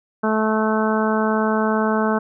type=harmonic tone; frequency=217.6 Hz; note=A3; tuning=19 cents flat; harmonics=1 / 2 / 3 / 4 / 5 / 6 / 7; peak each=-20 / -23 / -25 / -26 / -27 / -28 / -28 dBFS; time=0.23-2.19 s; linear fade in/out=10 ms; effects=none